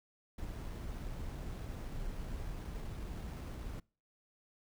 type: noise with sample-and-hold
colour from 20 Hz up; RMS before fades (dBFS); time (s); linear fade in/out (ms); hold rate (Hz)
brown; -42; 0.38-3.8; 5; 7350
effects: noise-tail reverb RT60 0.4 s tail -26 dB re dry